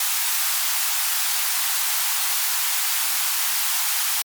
white high-pass noise, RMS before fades -22 dBFS, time 0-4.22 s, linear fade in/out 2 ms, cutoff 740 Hz, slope 48 dB/octave, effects MP3 96 kbps

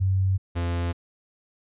sine / 45% pulse tone pair in turn, 95.2 / 86.05 Hz, F#2 / F2, +50 / -25 cents, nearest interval major second, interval 175 cents, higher first, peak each -19 / -24 dBFS, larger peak first, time 0-0.38 / 0.55-0.93 s, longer neither, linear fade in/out 20 ms, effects resampled to 8000 Hz

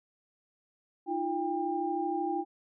sine tone cluster, 312.1 / 345 / 798 Hz, D#4 / F4 / G5, +5 / -21 / +31 cents, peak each -35 / -33 / -32 dBFS, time 1.06-2.45 s, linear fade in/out 50 ms, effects none

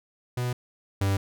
45% pulse tone pair in turn, 123.47 / 98 Hz, B2 / G2, 0 / 0 cents, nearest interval major third, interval 400 cents, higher first, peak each -26 / -22 dBFS, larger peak second, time 0.37-0.53 / 1.01-1.17 s, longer neither, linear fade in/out 5 ms, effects none

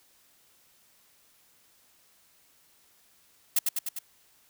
blue noise with echo, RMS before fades -23 dBFS, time 3.56-3.59 s, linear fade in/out 5 ms, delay 100 ms, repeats 4, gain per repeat -3 dB, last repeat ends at 3.99 s, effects white hiss -63 dBFS RMS until 4.49 s

